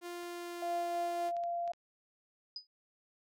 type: tone with pitch glide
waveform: sawtooth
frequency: 349.2 to 347 Hz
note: F4 to F4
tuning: 0 to -11 cents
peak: -37 dBFS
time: 0.01-1.32 s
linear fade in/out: 50 ms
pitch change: -11 cents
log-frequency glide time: 0.13-0.62 s
type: clicks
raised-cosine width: 0.2 ms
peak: -38 / -40 / -44 / -37 / -37 / -38 / -37 / -45 dBFS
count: 8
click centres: 0.233 / 0.948 / 1.116 / 1.288 / 1.367 / 1.437 / 1.677 / 1.735 s
type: tone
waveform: sine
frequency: 690 Hz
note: F5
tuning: 21 cents flat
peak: -33 dBFS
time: 0.62-1.72 s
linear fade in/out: 5 ms
type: tone with exponential decay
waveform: sine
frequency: 4978 Hz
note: D#8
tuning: in tune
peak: -36 dBFS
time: 2.56-2.67 s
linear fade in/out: 2 ms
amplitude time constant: 23 ms
effects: none